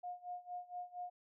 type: tone with tremolo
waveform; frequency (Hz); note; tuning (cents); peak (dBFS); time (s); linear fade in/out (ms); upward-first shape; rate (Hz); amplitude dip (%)
sine; 715; F5; +41; -40; 0.03-1.1; 10; sine; 4.3; 90
effects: none